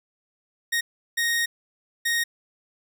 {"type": "tone bursts at uneven times", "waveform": "sawtooth", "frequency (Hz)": 1864.7, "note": "A#6", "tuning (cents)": 0, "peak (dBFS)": -18, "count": 3, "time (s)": [[0.72, 0.81], [1.17, 1.46], [2.05, 2.24]], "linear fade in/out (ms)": 10, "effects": []}